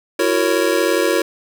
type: chord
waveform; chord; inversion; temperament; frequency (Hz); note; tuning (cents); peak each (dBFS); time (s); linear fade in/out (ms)
square; F# dominant seventh; third; just; 333 / 370 / 462.5 / 555; E4 / F#4 / A#4 / C#5; +18 / 0 / -14 / +2; -21; 0.19-1.22; 5
effects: none